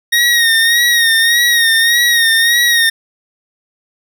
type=tone with vibrato; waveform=25% pulse; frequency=1864.7 Hz; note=A#6; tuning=in tune; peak=-5 dBFS; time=0.12-2.9 s; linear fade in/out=10 ms; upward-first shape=sine; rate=1.7 Hz; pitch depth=51 cents each way; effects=none